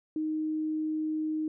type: tone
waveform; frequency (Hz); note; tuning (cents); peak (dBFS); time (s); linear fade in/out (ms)
sine; 311.1; D#4; 0; -28; 0.16-1.48; 2
effects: none